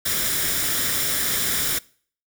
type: noise with comb filter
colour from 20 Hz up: white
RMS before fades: -23 dBFS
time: 0.05-1.79 s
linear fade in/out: 10 ms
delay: 0.56 ms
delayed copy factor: +0.55
effects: noise-tail reverb RT60 0.5 s tail -23 dB re dry